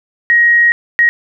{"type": "tone bursts at uneven times", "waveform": "sine", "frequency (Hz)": 1887, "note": "A#6", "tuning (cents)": 21, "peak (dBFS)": -6, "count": 2, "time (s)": [[0.3, 0.72], [0.99, 1.09]], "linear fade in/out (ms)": 0, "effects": []}